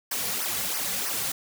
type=noise with flanger; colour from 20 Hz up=white; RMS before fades=-29 dBFS; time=0.11-1.32 s; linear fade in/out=5 ms; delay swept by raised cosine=0.26 to 3.26 ms; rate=3.1 Hz; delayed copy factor=-0.95; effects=none